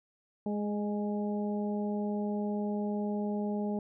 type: harmonic tone with a mistuned harmonic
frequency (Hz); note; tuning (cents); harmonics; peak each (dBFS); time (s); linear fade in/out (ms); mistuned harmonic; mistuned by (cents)
207.7; G#3; 0; 1 / 2 / 3 / 4; -31 / -37 / -41 / -43; 0.46-3.79; 2; 3; -17
effects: none